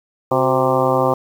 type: harmonic tone with a mistuned harmonic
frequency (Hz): 130.8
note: C3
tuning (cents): 0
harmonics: 1 / 2 / 3 / 4 / 5 / 6 / 7 / 8 / 9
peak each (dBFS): -24 / -24 / -22 / -18 / -23 / -22 / -24 / -23 / -24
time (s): 0.31-1.14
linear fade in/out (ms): 5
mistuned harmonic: 3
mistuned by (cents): -72
effects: 7-bit